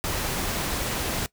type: noise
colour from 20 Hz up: pink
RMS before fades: -28 dBFS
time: 0.04-1.26 s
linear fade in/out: 0 ms
effects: noise-tail reverb RT60 0.1 s tail -20 dB re dry